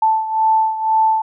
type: beating tone pair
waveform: sine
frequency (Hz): 880 / 882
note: A5 / A5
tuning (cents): 0 / +4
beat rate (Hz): 2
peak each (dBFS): -14 / -19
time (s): 0.02-1.22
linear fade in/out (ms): 5
effects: none